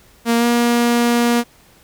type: tone with pitch glide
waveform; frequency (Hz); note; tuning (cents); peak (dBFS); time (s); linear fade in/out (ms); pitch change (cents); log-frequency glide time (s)
sawtooth; 233.1 to 237.9; A#3 to A#3; 0 to +35; -9; 0.25-1.44; 50; +35; 0.37-0.45
effects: pink hiss -50 dBFS RMS until 1.83 s